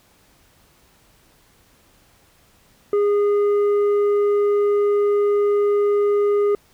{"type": "tone with tanh clipping", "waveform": "triangle", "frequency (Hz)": 410, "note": "G#4", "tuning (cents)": -22, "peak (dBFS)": -16, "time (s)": [2.93, 6.55], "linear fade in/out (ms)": 2, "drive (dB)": 10, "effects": ["pink hiss -56 dBFS RMS until 6.73 s"]}